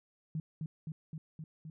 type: tone with echo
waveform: sine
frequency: 157.1 Hz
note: D#3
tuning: 17 cents sharp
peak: -33 dBFS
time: 0.35-0.4 s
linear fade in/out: 2 ms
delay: 260 ms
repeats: 5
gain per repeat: -2 dB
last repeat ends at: 1.7 s
effects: none